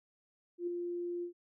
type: tone with ADSR envelope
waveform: sine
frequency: 349.2 Hz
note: F4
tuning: in tune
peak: -31 dBFS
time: 0.58-1.33 s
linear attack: 93 ms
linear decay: 6 ms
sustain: -4 dB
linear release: 100 ms
effects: none